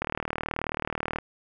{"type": "click train", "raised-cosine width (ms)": 0.5, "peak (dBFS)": -13, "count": 46, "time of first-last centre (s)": [0.02, 1.186], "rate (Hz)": 38.6, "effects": []}